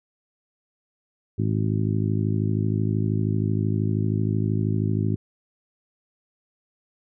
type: harmonic tone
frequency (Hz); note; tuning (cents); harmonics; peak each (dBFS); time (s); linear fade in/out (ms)
52.9; G#1; +33; 2 / 3 / 4 / 5 / 6 / 7; -23 / -27 / -29 / -31 / -33 / -34; 1.38-5.16; 10
effects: none